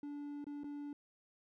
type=tone with dropouts; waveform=triangle; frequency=289.6 Hz; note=D4; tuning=24 cents flat; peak=-40 dBFS; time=0.03-0.93 s; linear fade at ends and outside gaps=2 ms; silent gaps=0.443-0.467 / 0.635-0.642 s; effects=none